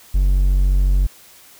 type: tone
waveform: triangle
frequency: 46.89 Hz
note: F#1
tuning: 24 cents sharp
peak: -10 dBFS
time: 0.14-1.07 s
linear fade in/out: 10 ms
effects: white hiss -46 dBFS RMS until 1.59 s